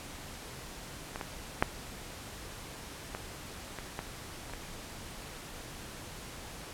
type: clicks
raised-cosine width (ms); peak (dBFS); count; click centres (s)
0.5; -22 / -21 / -8 / -21 / -24 / -20 / -30 / -24; 8; 1.159 / 1.212 / 1.625 / 3.149 / 3.787 / 3.991 / 4.497 / 4.536
effects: pink hiss -45 dBFS RMS until 6.73 s + low-pass 12000 Hz 12 dB/octave